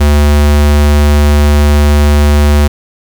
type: tone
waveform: square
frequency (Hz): 73.42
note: D2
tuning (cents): 0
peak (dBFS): -5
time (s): 0-2.68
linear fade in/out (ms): 10
effects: 7-bit